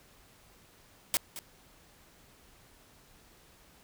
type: noise with echo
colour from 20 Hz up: white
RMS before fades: -27 dBFS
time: 1.14-1.17 s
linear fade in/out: 0 ms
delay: 220 ms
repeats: 1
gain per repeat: -14 dB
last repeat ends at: 1.39 s
effects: pink hiss -60 dBFS RMS until 3.83 s